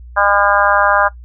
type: harmonic tone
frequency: 202.3 Hz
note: G#3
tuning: 45 cents flat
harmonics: 3 / 4 / 5 / 6 / 7 / 8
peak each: -17 / -17 / -17 / -17 / -17 / -17 dBFS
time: 0.16-1.09 s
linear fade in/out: 20 ms
effects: noise-tail reverb RT60 0.1 s tail -17 dB re dry + added 60 Hz sine -32 dBFS peak until 1.24 s